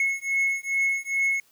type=beating tone pair; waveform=triangle; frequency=2182 / 2184.4 Hz; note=C#7 / C#7; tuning=-28 / -26 cents; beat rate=2.4 Hz; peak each=-24 dBFS; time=0-1.4 s; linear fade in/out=2 ms; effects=white hiss -61 dBFS RMS until 1.51 s